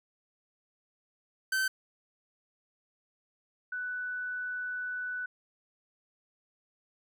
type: tone pair in turn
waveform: 45% pulse / sine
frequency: 1540 / 1489.3 Hz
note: G6 / F#6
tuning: -31 / +11 cents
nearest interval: minor second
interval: 58 cents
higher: first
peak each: -27 / -33 dBFS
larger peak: first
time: 1.52-1.68 / 3.72-5.26 s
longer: second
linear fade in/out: 5 ms
effects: none